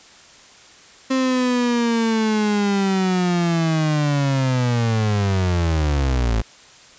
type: linear sweep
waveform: 35% pulse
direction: down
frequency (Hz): 264.4 to 53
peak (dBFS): -15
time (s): 1.1-6.42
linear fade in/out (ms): 10
effects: white hiss -46 dBFS RMS until 6.98 s + resampled to 16000 Hz